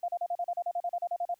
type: tone bursts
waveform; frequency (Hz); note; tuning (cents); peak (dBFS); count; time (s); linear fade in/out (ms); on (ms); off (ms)
sine; 698.5; F5; 0; -28; 15; 0.03-1.343; 5; 53; 37
effects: white hiss -71 dBFS RMS until 1.39 s